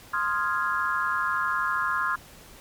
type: chord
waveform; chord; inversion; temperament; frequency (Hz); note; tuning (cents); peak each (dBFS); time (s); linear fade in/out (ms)
sine; F minor seventh; second; equal; 1046.5 / 1244.5 / 1396.9 / 1661.2; C6 / Eb6 / F6 / Ab6; 0 / 0 / 0 / 0; -28 / -30 / -28 / -30; 0.13-2.16; 10
effects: pink hiss -49 dBFS RMS until 2.6 s + MP3 96 kbps